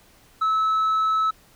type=tone with tanh clipping; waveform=sine; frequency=1300 Hz; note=E6; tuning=24 cents flat; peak=-19 dBFS; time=0.41-1.31 s; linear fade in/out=10 ms; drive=2 dB; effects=pink hiss -55 dBFS RMS until 1.55 s